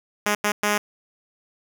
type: tone bursts at uneven times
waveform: 5% pulse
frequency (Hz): 207.7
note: G#3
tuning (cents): 0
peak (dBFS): -8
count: 3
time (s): 0.26-0.35 / 0.44-0.52 / 0.63-0.78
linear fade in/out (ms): 5
effects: none